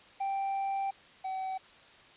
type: tone pair in turn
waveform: triangle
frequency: 784 / 759.5 Hz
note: G5 / F#5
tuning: 0 / +45 cents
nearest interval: minor second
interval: 55 cents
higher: first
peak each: -28 / -31 dBFS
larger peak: first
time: 0.2-0.91 / 1.24-1.58 s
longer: first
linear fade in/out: 10 ms
effects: white hiss -56 dBFS RMS until 2.16 s + resampled to 8000 Hz